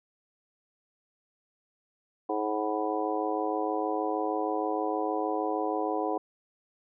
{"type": "harmonic tone with a mistuned harmonic", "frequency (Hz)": 106.4, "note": "G#2", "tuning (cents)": 42, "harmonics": [3, 4, 5, 6, 7, 8, 9], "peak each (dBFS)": [-33, -33, -35, -43, -32, -43, -36], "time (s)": [2.29, 6.18], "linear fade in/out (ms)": 5, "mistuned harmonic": 9, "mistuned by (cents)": 56, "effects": []}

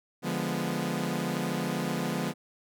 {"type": "chord", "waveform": "sawtooth", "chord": "D diminished seventh", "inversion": "none", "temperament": "equal", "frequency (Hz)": [146.83, 174.61, 207.7, 246.9], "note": ["D3", "F3", "Ab3", "Cb4"], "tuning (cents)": [0, 0, 0, 0], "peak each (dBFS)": [-32, -29, -31, -30], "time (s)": [0.22, 2.34], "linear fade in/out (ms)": 50, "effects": []}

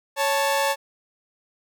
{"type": "tone pair together", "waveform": "sawtooth", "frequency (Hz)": [555, 880], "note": ["C#5", "A5"], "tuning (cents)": [2, 0], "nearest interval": "minor sixth", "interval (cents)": 798, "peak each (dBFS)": -19, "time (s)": [0.16, 0.76], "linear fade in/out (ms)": 50, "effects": []}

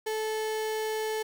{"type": "tone", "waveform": "35% pulse", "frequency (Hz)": 435.5, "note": "A4", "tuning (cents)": -18, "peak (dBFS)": -27, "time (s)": [0.06, 1.23], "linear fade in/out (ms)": 10, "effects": ["9-bit"]}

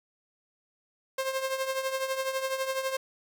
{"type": "tone with tremolo", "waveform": "sawtooth", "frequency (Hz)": 530, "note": "C5", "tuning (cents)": 22, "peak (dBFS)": -22, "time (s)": [1.18, 2.97], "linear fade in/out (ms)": 5, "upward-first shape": "triangle", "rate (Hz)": 12, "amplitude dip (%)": 70, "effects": []}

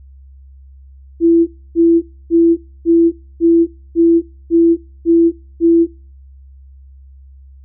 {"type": "tone bursts", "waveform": "sine", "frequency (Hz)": 334.8, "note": "E4", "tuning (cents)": 27, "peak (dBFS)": -6, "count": 9, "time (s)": [1.2, 5.87], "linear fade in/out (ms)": 50, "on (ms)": 270, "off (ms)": 280, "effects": ["noise-tail reverb RT60 0.4 s tail -25 dB re dry", "added 67 Hz sine -37 dBFS peak until 7.64 s"]}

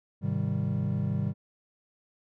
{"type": "chord", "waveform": "triangle", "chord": "Ab major seventh", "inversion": "none", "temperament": "equal with one note detuned", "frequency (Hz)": [103.83, 130.06, 155.56, 196], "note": ["Ab2", "C3", "Eb3", "G3"], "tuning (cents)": [0, -10, 0, 0], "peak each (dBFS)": -30, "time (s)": [0.21, 1.34], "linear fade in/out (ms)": 50, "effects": []}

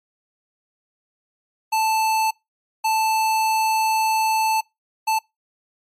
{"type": "tone bursts at uneven times", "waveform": "square", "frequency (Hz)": 880, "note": "A5", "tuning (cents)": 0, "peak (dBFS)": -18, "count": 3, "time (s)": [[1.72, 2.31], [2.84, 4.61], [5.07, 5.19]], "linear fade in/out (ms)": 10, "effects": ["noise-tail reverb RT60 0.2 s tail -25 dB re dry", "MP3 64 kbps"]}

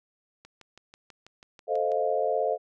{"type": "click train", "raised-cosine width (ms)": 0.2, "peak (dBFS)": -31, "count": 10, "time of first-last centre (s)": [0.45, 1.918], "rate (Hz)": 6.13}
{"type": "chord", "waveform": "sine", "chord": "F dominant seventh", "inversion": "first", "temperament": "equal", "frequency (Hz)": [440, 523.3, 622.3, 698.5], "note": ["A4", "C5", "Eb5", "F5"], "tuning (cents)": [0, 0, 0, 0], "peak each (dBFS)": -29, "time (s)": [1.67, 2.58], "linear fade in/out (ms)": 50}
{"effects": []}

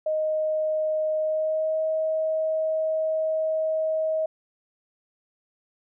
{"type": "tone with pitch glide", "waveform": "sine", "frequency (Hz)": [622.3, 632.8], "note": ["D#5", "D#5"], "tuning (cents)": [0, 29], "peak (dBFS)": -22, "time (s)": [0.06, 4.26], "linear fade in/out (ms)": 5, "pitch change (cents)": 29, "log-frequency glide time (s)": [1.19, 1.82], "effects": []}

